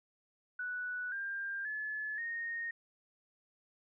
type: tone with pitch steps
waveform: sine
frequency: 1480 / 1595.4 / 1719.8 / 1853.9 Hz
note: F#6 / G6 / A6 / A#6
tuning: 0 / +30 / -40 / -10 cents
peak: -36 dBFS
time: 0.59-2.71 s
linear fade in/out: 5 ms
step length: 530 ms
effects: none